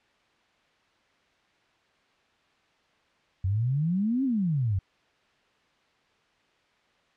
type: exponential two-way sweep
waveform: sine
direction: up then down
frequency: 89.9 to 277.2 to 89.9 Hz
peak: -23 dBFS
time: 3.44-4.79 s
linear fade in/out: 5 ms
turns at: 4.24 s
effects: white hiss -65 dBFS RMS until 7.16 s + low-pass 3000 Hz 12 dB/octave